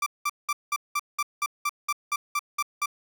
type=tone bursts; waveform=30% pulse; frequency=1174.7 Hz; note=D6; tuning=in tune; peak=-21 dBFS; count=13; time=0.02-2.859 s; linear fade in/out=5 ms; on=43 ms; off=190 ms; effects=none